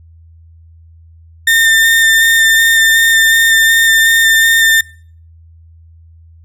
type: tone with vibrato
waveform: 35% pulse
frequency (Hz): 1808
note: A6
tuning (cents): +47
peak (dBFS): -5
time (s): 1.47-4.81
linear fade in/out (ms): 5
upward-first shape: square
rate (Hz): 2.7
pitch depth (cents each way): 10
effects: noise-tail reverb RT60 0.5 s tail -23 dB re dry + added 82 Hz sine -38 dBFS peak until 6.44 s